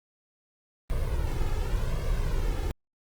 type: noise with flanger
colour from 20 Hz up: brown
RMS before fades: -27 dBFS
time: 0.9-2.71 s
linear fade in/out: 0 ms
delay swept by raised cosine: 1.8 to 2.36 ms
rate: 0.87 Hz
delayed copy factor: +0.7
effects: Opus 32 kbps